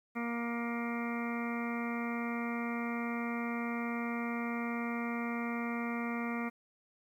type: harmonic tone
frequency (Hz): 235.3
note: A#3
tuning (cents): +16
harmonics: 1 / 2 / 3 / 4 / 5 / 6 / 8 / 9 / 10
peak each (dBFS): -35 / -44 / -45 / -47 / -44 / -46 / -47 / -45 / -47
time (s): 0.15-6.5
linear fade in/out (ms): 20
effects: 11-bit